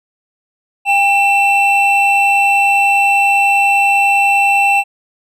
triangle tone pair together, 798.3 / 2685 Hz, G5 / E7, +31 / +31 cents, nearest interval octave + major sixth, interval 2100 cents, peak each -10 dBFS, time 0.85-4.84 s, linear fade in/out 50 ms, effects none

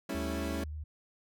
30% pulse chord, A dominant seventh, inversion third, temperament equal, 196 / 220 / 277.2 / 329.6 Hz, G3 / A3 / C#4 / E4, 0 / 0 / 0 / 0 cents, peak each -38 / -39 / -35 / -37 dBFS, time 0.09-0.64 s, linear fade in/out 5 ms
sine tone with vibrato, 76 Hz, D#2, 40 cents flat, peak -37 dBFS, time 0.14-0.84 s, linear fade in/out 10 ms, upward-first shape sine, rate 8.5 Hz, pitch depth 26 cents each way
effects none

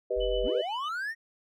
sine chord, G augmented, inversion none, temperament equal, 392 / 493.9 / 622.3 Hz, G4 / B4 / D#5, 0 / 0 / 0 cents, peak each -32 / -29 / -32 dBFS, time 0.1-0.62 s, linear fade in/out 10 ms
sine tone, 43.65 Hz, F1, in tune, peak -32 dBFS, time 0.16-0.48 s, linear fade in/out 20 ms
sine tone with tremolo, 2990 Hz, F#7, 17 cents sharp, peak -35 dBFS, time 0.2-0.89 s, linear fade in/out 10 ms, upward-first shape triangle, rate 7.8 Hz, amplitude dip 75%
triangle linear sweep, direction up, 168.4 to 1891 Hz, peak -29 dBFS, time 0.43-1.15 s, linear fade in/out 50 ms
effects none

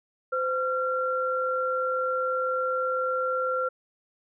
sine tone pair together, 513.9 / 1372 Hz, C5 / F6, -31 / -31 cents, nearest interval octave + perfect fourth, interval 1700 cents, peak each -27 dBFS, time 0.32-3.69 s, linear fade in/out 10 ms, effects none

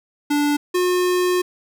square tone pair in turn, 291.8 / 360 Hz, D4 / F#4, -11 / -47 cents, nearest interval major third, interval 364 cents, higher second, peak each -17 / -17 dBFS, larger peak neither, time 0.3-0.57 / 0.74-1.42 s, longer second, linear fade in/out 10 ms, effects none

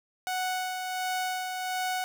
sawtooth tone with tremolo, 740 Hz, F#5, in tune, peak -24 dBFS, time 0.27-2.04 s, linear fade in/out 0 ms, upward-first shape sine, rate 1.4 Hz, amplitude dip 40%, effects none

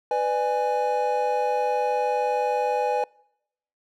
triangle chord, G# diminished, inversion first, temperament just, 498.4 / 598 / 830.6 Hz, B4 / D5 / G#5, +16 / +31 / 0 cents, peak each -23 / -27 / -22 dBFS, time 0.11-3.04 s, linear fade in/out 2 ms, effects noise-tail reverb RT60 0.8 s tail -26 dB re dry

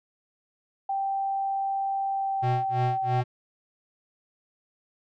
sine tone with pitch glide, 783 to 768.7 Hz, G5 to G5, -2 to -34 cents, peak -25 dBFS, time 0.89-3.21 s, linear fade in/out 5 ms, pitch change -32 cents, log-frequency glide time 2.11-3.07 s
square tone with tremolo, 123.47 Hz, B2, in tune, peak -24 dBFS, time 2.42-3.24 s, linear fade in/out 20 ms, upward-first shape sine, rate 3 Hz, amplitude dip 100%
effects low-pass 3000 Hz 12 dB/octave

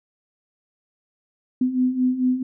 sine beating tone pair, 250.7 / 255.2 Hz, B3 / C4, +26 / -43 cents, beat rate 4.5 Hz, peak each -24 / -19 dBFS, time 1.61-2.43 s, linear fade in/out 5 ms, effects none

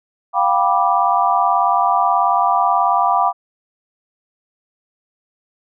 sine chord, G dominant seventh, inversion third, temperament just, 705.6 / 784 / 980 / 1176 Hz, F5 / G5 / B5 / D6, +18 / 0 / -14 / +2 cents, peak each -18 dBFS, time 0.33-3.33 s, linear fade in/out 50 ms, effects none

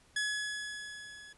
sawtooth tone with level ramp, 1692 Hz, G#6, 32 cents sharp, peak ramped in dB -26 to -46 dBFS, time 0.16-1.33 s, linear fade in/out 5 ms, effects pink hiss -64 dBFS RMS until 1.37 s + resampled to 24000 Hz

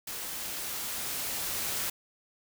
white noise with level ramp, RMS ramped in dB -38 to -32 dBFS, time 0.07-1.9 s, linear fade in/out 5 ms, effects none

